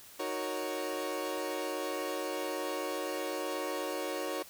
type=chord; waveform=30% pulse; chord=D# minor seventh; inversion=none; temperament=equal; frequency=311.1 / 370 / 466.2 / 554.4 Hz; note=D#4 / F#4 / A#4 / C#5; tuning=0 / 0 / 0 / 0 cents; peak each=-38 / -37 / -38 / -35 dBFS; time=0.19-4.43 s; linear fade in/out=10 ms; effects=white hiss -53 dBFS RMS until 4.49 s